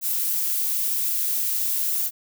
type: noise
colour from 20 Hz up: violet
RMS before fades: -24 dBFS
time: 0.01-2.11 s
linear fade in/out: 50 ms
effects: none